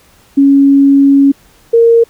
sine tone pair in turn, 277.5 / 462.9 Hz, C#4 / A#4, +2 / -12 cents, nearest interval major sixth, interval 886 cents, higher second, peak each -3 dBFS, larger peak neither, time 0.37-1.32 / 1.73-2.04 s, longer first, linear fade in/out 10 ms, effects pink hiss -46 dBFS RMS until 2.09 s

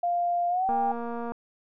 sine tone with pitch glide, 698.5 to 793.1 Hz, F5 to G5, 0 to +20 cents, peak -23 dBFS, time 0.03-0.92 s, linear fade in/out 5 ms, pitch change +220 cents, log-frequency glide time 0.49-0.73 s
click train, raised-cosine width 1 ms, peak -22 dBFS, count 149, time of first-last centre 0.69-1.32 s, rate 235 Hz
effects none

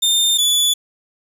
sawtooth tone pair in turn, 3617 / 3453 Hz, A7 / A7, +47 / -33 cents, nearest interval minor second, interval 80 cents, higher first, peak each -10 dBFS, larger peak neither, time 0.02-0.38 / 0.38-0.74 s, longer neither, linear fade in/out 10 ms, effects resampled to 32000 Hz + 7-bit

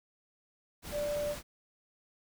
sine tone in noise, 587.3 Hz, D5, in tune, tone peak -31 dBFS, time 0.91-1.36 s, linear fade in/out 50 ms, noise pink, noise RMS -43 dBFS, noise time 0.82-1.43 s, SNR +9 dB, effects none

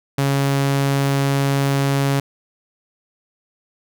sawtooth tone, 138.59 Hz, C#3, in tune, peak -12 dBFS, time 0.18-2.2 s, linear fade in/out 5 ms, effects none

